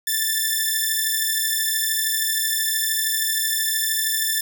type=beating tone pair; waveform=5% pulse; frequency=1760 / 1773 Hz; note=A6 / A6; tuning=0 / +13 cents; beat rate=13 Hz; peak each=-12 dBFS; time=0.07-4.41 s; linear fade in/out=5 ms; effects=none